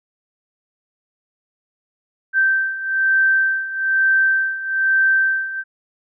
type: beating tone pair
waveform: sine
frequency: 1558 / 1559.1 Hz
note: G6 / G6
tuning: -11 / -10 cents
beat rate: 1.1 Hz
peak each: -20 / -16 dBFS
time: 2.33-5.64 s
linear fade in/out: 50 ms
effects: none